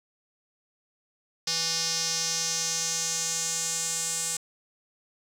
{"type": "tone with band-pass filter sweep", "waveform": "square", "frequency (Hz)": 164.81, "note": "E3", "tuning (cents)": 0, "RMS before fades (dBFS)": -29, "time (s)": [1.47, 4.37], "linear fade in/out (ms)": 5, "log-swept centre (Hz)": [5200, 7800], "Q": 3.7, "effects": []}